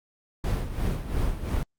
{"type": "noise with tremolo", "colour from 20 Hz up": "brown", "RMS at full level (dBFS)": -25, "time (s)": [0.44, 1.63], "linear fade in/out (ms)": 2, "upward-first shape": "sine", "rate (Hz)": 2.9, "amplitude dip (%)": 65, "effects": ["Opus 48 kbps"]}